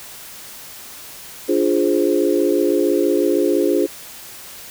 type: chord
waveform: sine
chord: D half-diminished seventh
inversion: none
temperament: equal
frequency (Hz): 293.7 / 349.2 / 415.3 / 523.3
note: D4 / F4 / Ab4 / C5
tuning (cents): 0 / 0 / 0 / 0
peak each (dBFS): -20 / -18 / -19 / -22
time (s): 1.48-3.87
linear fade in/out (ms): 20
effects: white hiss -37 dBFS RMS until 4.7 s